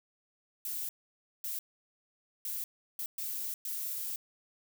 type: noise bursts at uneven times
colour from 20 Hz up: violet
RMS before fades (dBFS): -37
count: 6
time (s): 0.65-0.89 / 1.44-1.59 / 2.45-2.64 / 2.99-3.06 / 3.18-3.54 / 3.65-4.16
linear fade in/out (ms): 2
effects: none